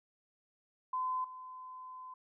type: tone with level steps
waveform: sine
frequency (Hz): 1022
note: C6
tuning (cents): -41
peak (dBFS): -32 / -45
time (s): 0.93-2.14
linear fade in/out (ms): 5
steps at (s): 1.24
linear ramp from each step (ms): 5
effects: none